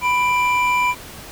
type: tone pair together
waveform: triangle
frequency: 992.3 / 2360 Hz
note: B5 / D7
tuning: +8 / +8 cents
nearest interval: octave + minor third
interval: 1500 cents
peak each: -15 / -18 dBFS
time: 0.01-0.95 s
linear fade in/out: 50 ms
effects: pink hiss -37 dBFS RMS until 1.31 s